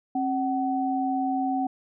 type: tone pair together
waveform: sine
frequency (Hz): 268.3 / 753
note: C4 / F#5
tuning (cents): +44 / +30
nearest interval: octave + tritone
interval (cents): 1786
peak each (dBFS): -26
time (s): 0.15-1.67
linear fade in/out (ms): 5
effects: none